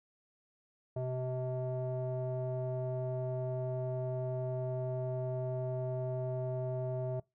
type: tone with low-pass filter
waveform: square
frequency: 127.8 Hz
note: C3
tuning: 40 cents flat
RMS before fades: -36 dBFS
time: 0.96-7.2 s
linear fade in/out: 5 ms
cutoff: 630 Hz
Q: 3.9
effects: noise-tail reverb RT60 0.2 s tail -22 dB re dry